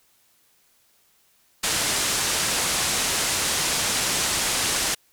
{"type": "low-pass noise", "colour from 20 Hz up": "white", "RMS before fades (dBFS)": -24, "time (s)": [1.63, 4.95], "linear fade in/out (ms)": 10, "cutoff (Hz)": 9600, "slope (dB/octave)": 24, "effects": ["white hiss -62 dBFS RMS until 5.12 s"]}